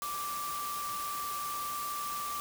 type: tone in noise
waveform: sine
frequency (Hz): 1171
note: D6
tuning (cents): -5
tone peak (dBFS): -35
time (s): 0.02-2.4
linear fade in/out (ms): 0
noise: white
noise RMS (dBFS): -41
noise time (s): 0.02-2.4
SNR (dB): +3
effects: none